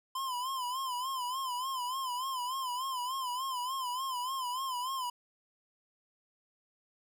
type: tone with vibrato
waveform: square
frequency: 1025 Hz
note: C6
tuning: 36 cents flat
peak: -34 dBFS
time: 0.15-5.1 s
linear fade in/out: 5 ms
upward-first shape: sine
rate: 3.4 Hz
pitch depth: 92 cents each way
effects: none